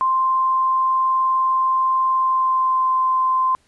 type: tone with pitch glide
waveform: sine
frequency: 1046.5 to 1038.7 Hz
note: C6 to C6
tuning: 0 to -13 cents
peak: -15 dBFS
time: 0.01-3.55 s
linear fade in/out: 0 ms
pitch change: -13 cents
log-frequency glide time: 2.12-2.9 s
effects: pink hiss -60 dBFS RMS until 3.67 s + resampled to 24000 Hz